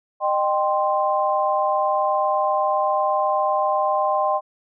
sine chord, C minor, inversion first, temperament equal with one note detuned, 611.9 / 784 / 1046.5 Hz, Eb5 / G5 / C6, -29 / 0 / 0 cents, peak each -22 dBFS, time 0.2-4.41 s, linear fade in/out 50 ms, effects none

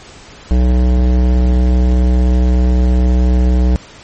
sine tone with hard clipping, 61.9 Hz, B1, 5 cents sharp, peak -10 dBFS, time 0.51-3.76 s, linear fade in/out 0 ms, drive 16 dB, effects pink hiss -37 dBFS RMS until 4.03 s + MP3 32 kbps

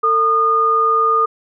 sine tone pair together, 450 / 1222 Hz, A4 / D#6, +39 / -32 cents, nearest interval octave + perfect fourth, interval 1729 cents, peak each -20 / -12 dBFS, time 0.03-1.26 s, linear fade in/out 10 ms, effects none

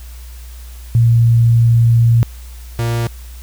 sine / 45% pulse tone pair in turn, 116.54 / 117.14 Hz, A#2 / A#2, 0 / +9 cents, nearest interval unison, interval 9 cents, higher second, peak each -7 / -15 dBFS, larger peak first, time 0.95-2.23 / 2.79-3.07 s, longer first, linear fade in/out 0 ms, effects added 60 Hz sine -30 dBFS peak until 3.42 s + white hiss -43 dBFS RMS until 3.42 s

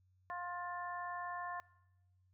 harmonic tone, 353 Hz, F4, 19 cents sharp, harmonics 2 / 3 / 4 / 5, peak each -45 / -43 / -54 / -48 dBFS, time 0.3-1.6 s, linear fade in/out 0 ms, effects noise-tail reverb RT60 1.0 s tail -22 dB re dry + added 92 Hz sine -69 dBFS peak until 2.33 s

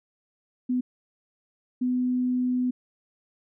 sine tone bursts at uneven times, 250.6 Hz, B3, 25 cents sharp, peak -22 dBFS, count 2, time 0.69-0.81 / 1.81-2.71 s, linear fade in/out 10 ms, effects none

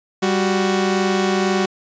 sawtooth tone pair together, 196 / 370 Hz, G3 / F#4, 0 / 0 cents, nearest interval major seventh, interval 1100 cents, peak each -15 dBFS, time 0.22-1.66 s, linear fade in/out 10 ms, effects resampled to 16000 Hz

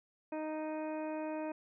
harmonic tone, 310.4 Hz, D#4, 4 cents flat, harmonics 1 / 2 / 3 / 4 / 5 / 6 / 7 / 8, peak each -39 / -40 / -45 / -57 / -55 / -59 / -62 / -54 dBFS, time 0.32-1.52 s, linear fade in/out 5 ms, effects none

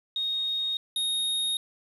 sine / square tone pair in turn, 3726 / 3726 Hz, A#7 / A#7, -2 / -2 cents, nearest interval unison, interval 0 cents, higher neither, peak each -26 dBFS, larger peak neither, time 0.16-0.77 / 0.96-1.57 s, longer neither, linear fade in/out 2 ms, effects resampled to 32000 Hz + 9-bit

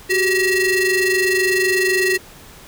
35% pulse ring-modulated tone, 768 Hz, G5, 36 cents flat, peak -10 dBFS, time 0.09-2.18 s, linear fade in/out 20 ms, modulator 1140 Hz, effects pink hiss -42 dBFS RMS until 2.67 s

